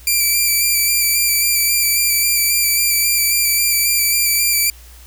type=tone with vibrato; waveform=5% pulse; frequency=2349 Hz; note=D7; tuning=in tune; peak=-4 dBFS; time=0.07-4.7 s; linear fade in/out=2 ms; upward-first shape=square; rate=3.7 Hz; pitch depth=21 cents each way; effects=added 60 Hz sine -39 dBFS peak until 5.06 s + white hiss -45 dBFS RMS until 5.06 s